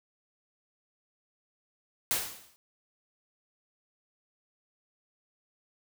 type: noise with exponential decay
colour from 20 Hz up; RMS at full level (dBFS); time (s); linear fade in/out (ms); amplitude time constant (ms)
white; -26; 2.11-2.56; 0; 96
effects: none